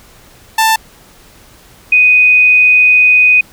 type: tone pair in turn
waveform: sawtooth / sine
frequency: 887 / 2493 Hz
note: A5 / D#7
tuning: +14 / +3 cents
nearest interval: octave + tritone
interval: 1789 cents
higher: second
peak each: -4 dBFS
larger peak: neither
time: 0.58-0.76 / 1.92-3.41 s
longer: second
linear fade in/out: 5 ms
effects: pink hiss -42 dBFS RMS until 3.52 s